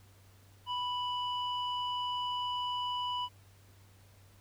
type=tone with low-pass filter; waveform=square; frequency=987.8 Hz; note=B5; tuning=in tune; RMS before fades=-35 dBFS; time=0.66-3.29 s; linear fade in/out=50 ms; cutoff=2600 Hz; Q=3.7; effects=added 97 Hz sine -58 dBFS peak until 4.4 s + pink hiss -64 dBFS RMS until 4.4 s